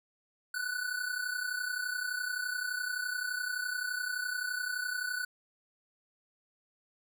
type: tone pair together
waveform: square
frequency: 1468.3 / 1500 Hz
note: F#6 / F#6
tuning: -14 / +23 cents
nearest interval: unison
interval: 37 cents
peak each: -37 / -36 dBFS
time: 0.54-5.25 s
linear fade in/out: 5 ms
effects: none